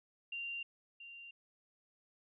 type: tone with echo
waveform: sine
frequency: 2775 Hz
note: F7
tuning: 12 cents flat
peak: -39 dBFS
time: 0.32-0.63 s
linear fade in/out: 5 ms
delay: 680 ms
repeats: 1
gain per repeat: -10 dB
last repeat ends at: 1.31 s
effects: none